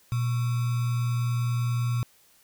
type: tone with sample-and-hold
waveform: sine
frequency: 120 Hz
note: B2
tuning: 49 cents flat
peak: -23 dBFS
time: 0.12-2.03 s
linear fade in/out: 0 ms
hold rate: 1225 Hz
effects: white hiss -60 dBFS RMS until 2.43 s